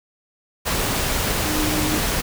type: tone in noise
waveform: sine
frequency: 305.2 Hz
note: D#4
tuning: 33 cents flat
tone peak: -24 dBFS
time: 1.44-2 s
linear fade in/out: 20 ms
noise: pink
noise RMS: -22 dBFS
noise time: 0.65-2.22 s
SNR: -5 dB
effects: none